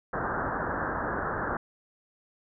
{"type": "low-pass noise", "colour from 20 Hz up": "white", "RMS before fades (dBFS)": -31, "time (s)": [0.13, 1.57], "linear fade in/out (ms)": 2, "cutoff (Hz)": 1700, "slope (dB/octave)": 96, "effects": []}